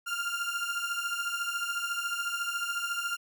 30% pulse beating tone pair, 1390 / 1404 Hz, F6 / F6, -9 / +9 cents, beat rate 14 Hz, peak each -31 dBFS, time 0.06-3.17 s, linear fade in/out 20 ms, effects none

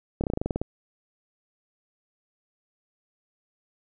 slowing click train, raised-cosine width 2 ms, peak -13 dBFS, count 11, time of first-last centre 0.21-0.616 s, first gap 28 ms, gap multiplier 1.08, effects none

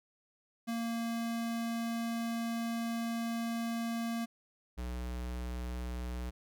square tone pair in turn, 231.1 / 61.21 Hz, A#3 / B1, -15 / -15 cents, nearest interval octave + major seventh, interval 2300 cents, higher first, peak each -34 / -37 dBFS, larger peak first, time 0.67-4.26 / 4.77-6.31 s, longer first, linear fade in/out 20 ms, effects none

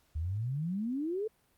sine exponential sweep, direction up, 73.6 to 451.9 Hz, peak -31 dBFS, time 0.15-1.28 s, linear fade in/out 10 ms, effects pink hiss -70 dBFS RMS until 1.57 s + Opus 48 kbps

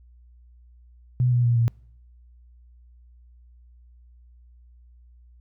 sine tone with pitch steps, 124.6 / 121.82 / 119.11 / 116.46 Hz, B2 / B2 / A#2 / A#2, +16 / -23 / +38 / -1 cents, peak -17 dBFS, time 1.2-1.68 s, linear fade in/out 0 ms, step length 120 ms, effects noise-tail reverb RT60 0.7 s tail -26 dB re dry + added 60 Hz sine -49 dBFS peak until 5.4 s

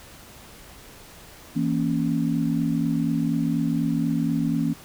sine chord, A# diminished, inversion second, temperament equal, 164.81 / 233.1 / 277.2 Hz, E3 / A#3 / C#4, 0 / 0 / 0 cents, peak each -25 dBFS, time 1.55-4.74 s, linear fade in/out 20 ms, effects pink hiss -46 dBFS RMS until 4.84 s

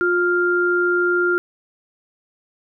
sine tone pair together, 354.5 / 1396.9 Hz, F4 / F6, +26 / 0 cents, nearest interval 2 octaves, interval 2374 cents, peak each -18 / -18 dBFS, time 0.01-1.38 s, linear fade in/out 0 ms, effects none

